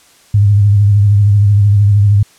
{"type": "tone with vibrato", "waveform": "sine", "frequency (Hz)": 102.1, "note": "G#2", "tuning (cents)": -29, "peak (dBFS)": -5, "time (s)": [0.34, 2.23], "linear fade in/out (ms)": 5, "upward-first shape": "triangle", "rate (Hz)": 13, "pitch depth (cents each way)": 59, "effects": ["white hiss -46 dBFS RMS until 2.38 s", "low-pass 10000 Hz 12 dB/octave"]}